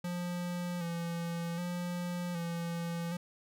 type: tone with vibrato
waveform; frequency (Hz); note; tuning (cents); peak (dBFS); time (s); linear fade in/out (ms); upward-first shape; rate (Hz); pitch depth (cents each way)
square; 172.8; F3; -18; -35; 0.04-3.17; 5; square; 0.65; 34
effects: none